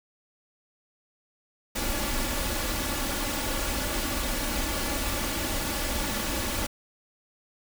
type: noise with comb filter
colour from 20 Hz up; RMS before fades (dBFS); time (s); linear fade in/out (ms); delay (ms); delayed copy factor
pink; -29; 1.75-6.67; 10; 3.5; +0.65
effects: none